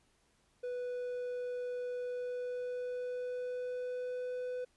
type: tone with pitch glide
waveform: triangle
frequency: 493.9 to 499.6 Hz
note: B4 to B4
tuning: 0 to +20 cents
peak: -34 dBFS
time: 0.63-4.65 s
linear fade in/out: 10 ms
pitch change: +20 cents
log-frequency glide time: 1.99-4.35 s
effects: pink hiss -72 dBFS RMS until 4.76 s + resampled to 24000 Hz